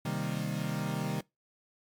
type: chord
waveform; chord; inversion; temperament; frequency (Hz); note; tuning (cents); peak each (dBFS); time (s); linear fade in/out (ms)
40% pulse; C minor seventh; none; equal; 130.81 / 155.56 / 196 / 233.1; C3 / Eb3 / G3 / Bb3; 0 / 0 / 0 / 0; -36 / -34 / -36 / -39; 0.05-1.21; 5
effects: noise-tail reverb RT60 0.2 s tail -23 dB re dry + MP3 96 kbps